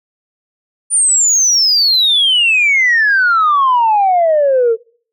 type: exponential sweep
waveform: sine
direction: down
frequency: 9397 to 440 Hz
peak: -7 dBFS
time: 0.9-4.77 s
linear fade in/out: 50 ms
effects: noise-tail reverb RT60 0.5 s tail -25 dB re dry + tanh soft clip ceiling -5 dBFS